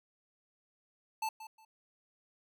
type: tone with echo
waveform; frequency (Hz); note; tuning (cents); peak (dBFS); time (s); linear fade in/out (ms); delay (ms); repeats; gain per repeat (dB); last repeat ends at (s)
square; 880; A5; 0; -33; 1.22-1.29; 5; 180; 2; -13; 1.65
effects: none

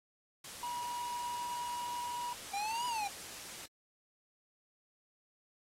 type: noise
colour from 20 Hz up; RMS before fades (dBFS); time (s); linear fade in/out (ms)
white; -46; 0.44-3.66; 5
type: tone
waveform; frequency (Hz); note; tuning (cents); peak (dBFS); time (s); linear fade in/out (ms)
triangle; 967; B5; -37; -35; 0.63-2.33; 2
type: exponential two-way sweep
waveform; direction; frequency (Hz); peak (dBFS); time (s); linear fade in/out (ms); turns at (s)
square; up then down; 784 to 992 to 784; -35; 2.53-3.08; 10; 2.86
effects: low-pass 10000 Hz 12 dB/octave + AAC 48 kbps

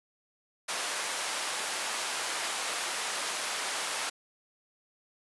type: high-pass noise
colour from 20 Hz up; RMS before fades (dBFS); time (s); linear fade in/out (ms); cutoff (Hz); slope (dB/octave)
pink; -33; 0.68-4.1; 10; 760; 12
effects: resampled to 24000 Hz

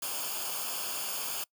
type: noise with comb filter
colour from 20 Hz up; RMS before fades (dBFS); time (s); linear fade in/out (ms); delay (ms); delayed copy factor
white; -35; 0.02-1.44; 5; 0.51; -0.75
effects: noise-tail reverb RT60 0.1 s tail -24 dB re dry

